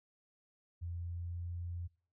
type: tone with pitch glide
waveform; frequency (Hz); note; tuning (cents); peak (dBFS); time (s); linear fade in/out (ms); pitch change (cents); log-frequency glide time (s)
sine; 86 to 86.8; F2 to F2; -26 to -10; -38; 0.81-1.88; 20; +16; 0.96-1.5
effects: noise-tail reverb RT60 0.5 s tail -24 dB re dry